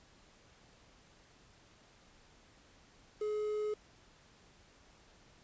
triangle tone with quantisation, 423.5 Hz, G#4, 34 cents sharp, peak -31 dBFS, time 3.21-3.74 s, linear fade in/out 5 ms, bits 9, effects pink hiss -63 dBFS RMS until 5.43 s + resampled to 16000 Hz

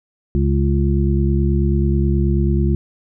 harmonic tone, 69.3 Hz, C#2, in tune, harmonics 1 / 2 / 3 / 5, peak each -16 / -19 / -21 / -23 dBFS, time 0.35-2.75 s, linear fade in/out 0 ms, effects none

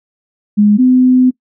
sine tone pair in turn, 207.7 / 254.2 Hz, G#3 / C4, 0 / -50 cents, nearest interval minor third, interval 350 cents, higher second, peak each -5 dBFS, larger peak neither, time 0.57-0.78 / 0.78-1.31 s, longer second, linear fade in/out 20 ms, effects noise-tail reverb RT60 0.1 s tail -21 dB re dry

